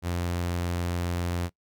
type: tone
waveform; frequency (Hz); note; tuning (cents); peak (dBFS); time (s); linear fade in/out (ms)
sawtooth; 87.31; F2; 0; -23; 0.02-1.5; 50
effects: noise-tail reverb RT60 0.1 s tail -21 dB re dry